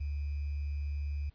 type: tone with sample-and-hold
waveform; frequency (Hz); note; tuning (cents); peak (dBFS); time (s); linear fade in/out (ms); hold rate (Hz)
sine; 72.3; D2; -27; -32; 0-1.3; 10; 2450
effects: pink hiss -70 dBFS RMS until 1.34 s + resampled to 11025 Hz